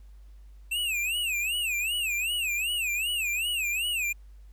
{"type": "tone with vibrato", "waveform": "square", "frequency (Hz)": 2637, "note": "E7", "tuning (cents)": 0, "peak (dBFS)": -27, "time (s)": [0.71, 4.13], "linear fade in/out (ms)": 10, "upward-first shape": "sine", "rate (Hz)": 2.6, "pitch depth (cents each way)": 190, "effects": ["added 50 Hz sine -46 dBFS peak until 4.52 s", "pink hiss -69 dBFS RMS until 4.52 s"]}